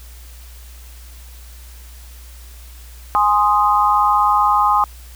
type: chord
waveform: sine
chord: Ab major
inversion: none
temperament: equal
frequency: 830.6 / 1046.5 / 1244.5 Hz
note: Ab5 / C6 / Eb6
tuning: 0 / 0 / 0 cents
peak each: -16 dBFS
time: 3.15-4.84 s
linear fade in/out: 0 ms
effects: added 60 Hz sine -36 dBFS peak until 5.15 s + white hiss -45 dBFS RMS until 5.15 s